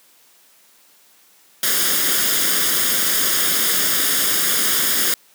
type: noise with comb filter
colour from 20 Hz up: white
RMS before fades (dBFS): -18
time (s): 1.63-5.14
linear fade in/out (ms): 2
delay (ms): 0.59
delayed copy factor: +0.65
effects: white hiss -53 dBFS RMS until 5.34 s + high-pass 200 Hz 12 dB/octave